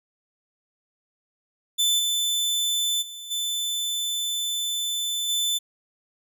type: tone with level steps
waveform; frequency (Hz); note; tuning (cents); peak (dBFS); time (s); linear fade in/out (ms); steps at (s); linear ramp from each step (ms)
sawtooth; 3520; A7; 0; -16 / -19 / -33 / -22 / -19; 1.78-5.59; 20; 1.98 / 3.01 / 3.3 / 5.28; 20
effects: none